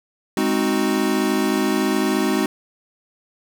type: chord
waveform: square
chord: Ab dominant seventh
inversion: none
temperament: equal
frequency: 207.7 / 261.6 / 311.1 / 370 Hz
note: Ab3 / C4 / Eb4 / Gb4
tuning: 0 / 0 / 0 / 0 cents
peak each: -24 dBFS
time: 0.37-2.46 s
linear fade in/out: 2 ms
effects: none